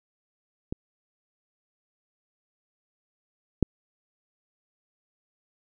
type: clicks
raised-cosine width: 3 ms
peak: -17 / -6 dBFS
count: 2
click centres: 0.725 / 3.627 s
effects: none

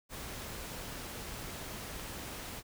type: noise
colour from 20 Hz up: pink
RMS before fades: -43 dBFS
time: 0.09-2.63 s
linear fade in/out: 50 ms
effects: none

